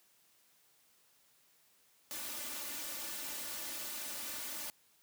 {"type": "noise with comb filter", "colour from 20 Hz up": "white", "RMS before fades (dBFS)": -42, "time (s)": [2.11, 4.7], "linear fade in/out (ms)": 0, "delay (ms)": 3.4, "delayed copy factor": 0.75, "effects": ["white hiss -69 dBFS RMS until 5.02 s", "high-pass 100 Hz 12 dB/octave"]}